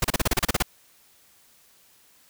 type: noise bursts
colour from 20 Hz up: pink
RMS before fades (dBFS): -21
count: 11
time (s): 0.02-0.625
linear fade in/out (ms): 5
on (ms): 25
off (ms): 33
effects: white hiss -58 dBFS RMS until 2.29 s